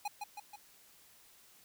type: tone with echo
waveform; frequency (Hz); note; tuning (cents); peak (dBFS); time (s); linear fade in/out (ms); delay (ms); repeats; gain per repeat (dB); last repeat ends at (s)
square; 827; G#5; -8; -35; 0.05-0.08; 5; 160; 3; -4; 0.56
effects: white hiss -62 dBFS RMS until 1.64 s